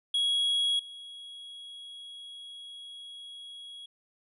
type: tone with level steps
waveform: triangle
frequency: 3322 Hz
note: G#7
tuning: in tune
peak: -23 / -41 dBFS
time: 0.14-3.86 s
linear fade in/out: 5 ms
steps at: 0.79 s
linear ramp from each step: 5 ms
effects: resampled to 32000 Hz